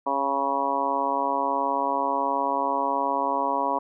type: harmonic tone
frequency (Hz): 138.59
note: C#3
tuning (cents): 0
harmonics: 2 / 3 / 4 / 5 / 6 / 7 / 8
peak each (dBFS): -33 / -35 / -31 / -31 / -32 / -25 / -31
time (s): 0.06-3.79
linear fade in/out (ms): 10
effects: none